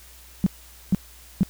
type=tone bursts; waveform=sine; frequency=190 Hz; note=F#3; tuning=46 cents sharp; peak=-14 dBFS; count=3; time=0.44-1.432 s; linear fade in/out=0 ms; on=24 ms; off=460 ms; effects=added 60 Hz sine -49 dBFS peak until 1.49 s + white hiss -49 dBFS RMS until 1.49 s